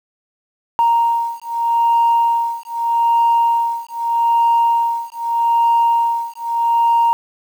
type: beating tone pair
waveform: sine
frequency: 931 / 931.81 Hz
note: A#5 / A#5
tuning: -2 / -1 cents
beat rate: 0.81 Hz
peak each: -15 dBFS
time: 0.79-7.13 s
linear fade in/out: 0 ms
effects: tanh soft clip ceiling -7 dBFS + 7-bit